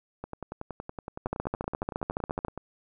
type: two click trains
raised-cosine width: 1 ms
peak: -15 / -22 dBFS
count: 18 / 26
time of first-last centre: 1.26-2.449 / 0.24-2.576 s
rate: 14.3 / 10.7 Hz
effects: none